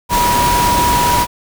sine tone in noise, 968 Hz, B5, 35 cents flat, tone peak -12 dBFS, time 0.09-1.27 s, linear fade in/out 50 ms, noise pink, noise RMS -17 dBFS, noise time 0.09-1.27 s, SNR +2 dB, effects none

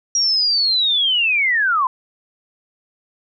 sine linear sweep, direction down, 5700 to 987.8 Hz, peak -14 dBFS, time 0.15-1.87 s, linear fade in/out 2 ms, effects none

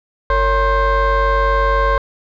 sine tone with frequency modulation, 556 Hz, C#5, 5 cents sharp, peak -9 dBFS, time 0.3-1.98 s, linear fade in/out 2 ms, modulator 506 Hz, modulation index 1.7, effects tanh soft clip ceiling -11 dBFS

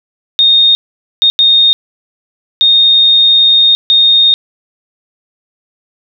sine tone bursts at uneven times, 3691 Hz, A#7, 18 cents flat, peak -4 dBFS, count 5, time 0.39-0.75 / 1.22-1.3 / 1.39-1.73 / 2.61-3.75 / 3.9-4.34 s, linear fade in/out 0 ms, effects none

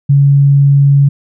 sine tone, 140.4 Hz, C#3, 22 cents sharp, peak -4 dBFS, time 0.09-1.09 s, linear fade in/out 10 ms, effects none

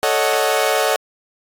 sawtooth chord, D# half-diminished seventh, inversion second, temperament equal, 440 / 554.4 / 622.3 / 740 Hz, A4 / C#5 / D#5 / F#5, 0 / 0 / 0 / 0 cents, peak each -17 dBFS, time 0.03-0.96 s, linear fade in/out 0 ms, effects AAC 64 kbps

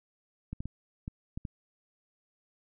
clicks, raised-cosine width 5 ms, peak -24 dBFS, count 6, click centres 0.53 / 0.605 / 0.656 / 1.079 / 1.375 / 1.452 s, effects none

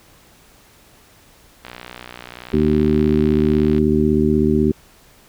click train, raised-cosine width 0.3 ms, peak -17 dBFS, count 131, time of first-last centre 1.65-3.781 s, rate 61 Hz
harmonic tone, 76.2 Hz, D#2, 36 cents flat, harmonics 1 / 2 / 3 / 4 / 5, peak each -23 / -22 / -17 / -20 / -18 dBFS, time 2.53-4.72 s, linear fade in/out 5 ms
effects pink hiss -50 dBFS RMS until 5.28 s

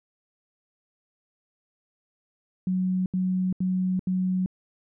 sine tone bursts, 185 Hz, F#3, in tune, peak -22 dBFS, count 4, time 2.67-4.461 s, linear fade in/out 2 ms, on 390 ms, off 77 ms, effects none

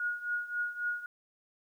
sine tone with tremolo, 1443 Hz, F#6, 44 cents flat, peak -28 dBFS, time 0-1.06 s, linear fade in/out 2 ms, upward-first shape triangle, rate 3.7 Hz, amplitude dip 85%, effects 11-bit

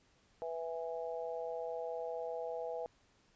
harmonic tone, 164.81 Hz, E3, in tune, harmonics 3 / 4 / 5, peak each -40 / -42 / -46 dBFS, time 0.42-2.86 s, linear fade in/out 0 ms, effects pink hiss -70 dBFS RMS until 3.35 s + resampled to 16000 Hz

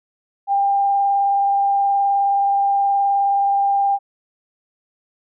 sine tone with vibrato, 797 Hz, G5, 28 cents sharp, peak -14 dBFS, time 0.47-3.99 s, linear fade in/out 50 ms, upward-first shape triangle, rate 19 Hz, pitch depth 14 cents each way, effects none

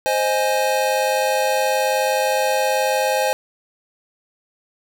square chord, Ab major, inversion first, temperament equal, 523.3 / 622.3 / 830.6 Hz, C5 / Eb5 / Ab5, 0 / 0 / 0 cents, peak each -21 / -24 / -22 dBFS, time 0.06-3.33 s, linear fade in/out 0 ms, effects none

